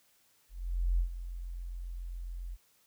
sine tone with ADSR envelope, 43.65 Hz, F1, in tune, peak -24 dBFS, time 0.49-2.57 s, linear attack 500 ms, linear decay 94 ms, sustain -13 dB, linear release 38 ms, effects white hiss -68 dBFS RMS until 2.86 s

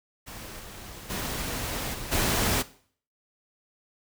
pink noise with level steps, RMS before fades -41 / -43 / -32 / -37 / -25 dBFS, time 0.26-2.63 s, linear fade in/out 20 ms, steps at 0.59 / 1.09 / 1.93 / 2.11 s, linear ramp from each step 20 ms, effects noise-tail reverb RT60 0.5 s tail -17 dB re dry

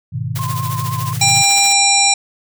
sine chord, G# minor, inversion none, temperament just, 103.83 / 124.59 / 155.74 Hz, G#2 / B2 / D#3, 0 / +16 / +2 cents, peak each -24 / -22 / -25 dBFS, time 0.12-1.43 s, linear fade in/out 20 ms
white noise with tremolo, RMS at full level -26 dBFS, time 0.35-1.73 s, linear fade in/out 10 ms, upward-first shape triangle, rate 14 Hz, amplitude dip 75%
sine tone with vibrato, 1046.5 Hz, C6, in tune, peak -23 dBFS, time 0.39-1.13 s, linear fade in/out 0 ms, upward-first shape sine, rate 9.7 Hz, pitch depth 43 cents each way
harmonic tone, 796 Hz, G5, 26 cents sharp, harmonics 1 / 3 / 5 / 7 / 9 / 10, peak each -17 / -17 / -17 / -17 / -17 / -17 dBFS, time 1.21-2.14 s, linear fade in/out 5 ms
effects none

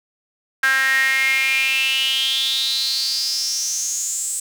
sawtooth tone with high-pass filter sweep, 266.3 Hz, C4, 31 cents sharp, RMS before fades -20 dBFS, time 0.63-4.4 s, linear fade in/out 5 ms, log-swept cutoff 1600 to 8100 Hz, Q 8.7, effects none

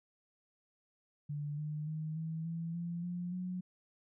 sine tone with pitch steps, 146.83 / 151.39 / 156.1 / 160.95 / 165.96 / 171.12 / 176.44 / 181.92 Hz, D3 / D#3 / D#3 / E3 / E3 / F3 / F3 / F#3, 0 / -47 / +6 / -41 / +12 / -35 / +18 / -29 cents, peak -36 dBFS, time 1.29-3.61 s, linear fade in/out 10 ms, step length 290 ms, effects none

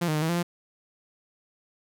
sawtooth tone with pitch steps, 172.9 / 154.5 / 152.3 / 161 / 172.2 / 173.7 Hz, F3 / D#3 / D#3 / E3 / F3 / F3, -17 / -12 / -37 / -41 / -24 / -9 cents, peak -20 dBFS, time 0.01-0.43 s, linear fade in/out 10 ms, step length 70 ms, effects none

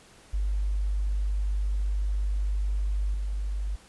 sine tone with level steps, 50 Hz, G1, 35 cents sharp, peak -24 / -27 dBFS, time 0.33-3.76 s, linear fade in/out 10 ms, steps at 3.14 s, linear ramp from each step 5 ms, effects pink hiss -54 dBFS RMS until 3.88 s + resampled to 24000 Hz

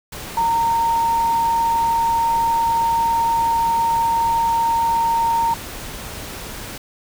sine tone in noise, 921 Hz, A#5, 21 cents flat, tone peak -15 dBFS, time 0.37-5.54 s, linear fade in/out 5 ms, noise pink, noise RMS -32 dBFS, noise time 0.12-6.78 s, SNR +14 dB, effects none

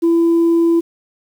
sine tone, 335.2 Hz, E4, 29 cents sharp, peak -8 dBFS, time 0.02-0.81 s, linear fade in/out 20 ms, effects tanh soft clip ceiling -8 dBFS + 7-bit

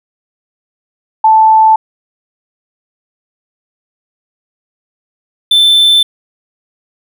sine / triangle tone pair in turn, 878 / 3536 Hz, A5 / A7, -4 / +8 cents, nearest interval 2 octaves, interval 2412 cents, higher second, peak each -3 dBFS, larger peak neither, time 1.24-1.76 / 5.51-6.03 s, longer neither, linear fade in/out 5 ms, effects none

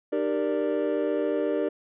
triangle chord, Eb major seventh, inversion none, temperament equal with one note detuned, 303.7 / 392 / 466.2 / 587.3 Hz, Eb4 / G4 / Bb4 / D5, -42 / 0 / 0 / 0 cents, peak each -27 dBFS, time 0.12-1.69 s, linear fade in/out 10 ms, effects tanh soft clip ceiling -12 dBFS + resampled to 8000 Hz

